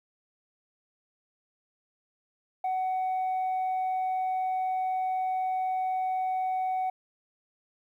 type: tone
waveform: sine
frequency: 748 Hz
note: F#5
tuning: 19 cents sharp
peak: -24 dBFS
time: 2.64-6.9 s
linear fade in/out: 5 ms
effects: tanh soft clip ceiling -25 dBFS + 11-bit